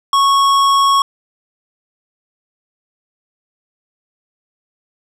triangle tone with hard clipping, 1104 Hz, C#6, 7 cents flat, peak -11 dBFS, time 0.13-1.02 s, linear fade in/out 2 ms, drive 17 dB, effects none

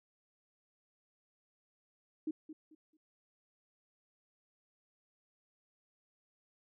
sine tone with echo, 311.1 Hz, D#4, in tune, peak -33 dBFS, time 2.27-2.31 s, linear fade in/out 5 ms, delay 220 ms, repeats 3, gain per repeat -12 dB, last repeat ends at 2.97 s, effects none

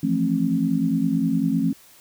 sine chord, F major seventh, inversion third, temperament equal with one note detuned, 164.81 / 174.61 / 220 / 268.2 Hz, E3 / F3 / A3 / C4, 0 / 0 / 0 / +43 cents, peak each -27 / -25 / -24 / -22 dBFS, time 0.03-1.73 s, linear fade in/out 5 ms, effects white hiss -51 dBFS RMS until 2 s

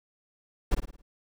brown noise with echo, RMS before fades -22 dBFS, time 0.71-0.75 s, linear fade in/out 10 ms, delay 54 ms, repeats 5, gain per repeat -7 dB, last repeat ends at 1.02 s, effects none

